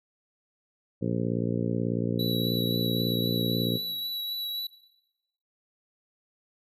harmonic tone, 58.27 Hz, A#1, in tune, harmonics 2 / 3 / 4 / 5 / 6 / 7 / 8 / 9, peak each -32 / -30 / -32 / -33 / -38 / -38 / -37 / -39 dBFS, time 1.01-3.78 s, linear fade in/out 20 ms
square tone with vibrato, 3921 Hz, B7, 13 cents flat, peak -31 dBFS, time 2.19-4.67 s, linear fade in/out 5 ms, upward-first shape triangle, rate 3.8 Hz, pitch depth 16 cents each way
effects noise-tail reverb RT60 0.9 s tail -17 dB re dry

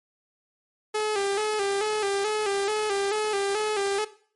sawtooth tone with vibrato, 412 Hz, G#4, 14 cents flat, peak -20 dBFS, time 0.94-4.05 s, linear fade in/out 10 ms, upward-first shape square, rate 2.3 Hz, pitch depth 64 cents each way, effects noise-tail reverb RT60 0.5 s tail -17 dB re dry + MP3 48 kbps

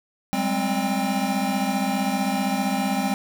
square tone cluster, 192 / 207.4 / 261.6 / 798 Hz, G3 / G#3 / C4 / G5, -36 / -2 / 0 / +31 cents, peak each -28 dBFS, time 0.33-3.14 s, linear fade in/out 0 ms, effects none

